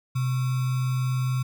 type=tone with sample-and-hold; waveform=sine; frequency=128.2 Hz; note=C3; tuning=35 cents flat; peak=-22 dBFS; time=0.15-1.43 s; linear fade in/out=10 ms; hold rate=1225 Hz; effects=none